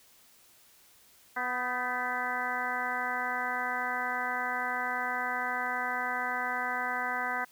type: harmonic tone with a mistuned harmonic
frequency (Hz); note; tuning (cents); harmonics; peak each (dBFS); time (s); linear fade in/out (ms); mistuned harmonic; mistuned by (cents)
248.4; B3; +10; 1 / 2 / 3 / 4 / 5 / 6 / 7 / 8; -45 / -44 / -36 / -37 / -38 / -35 / -40 / -37; 1.36-7.45; 10; 6; +50
effects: white hiss -60 dBFS RMS until 7.51 s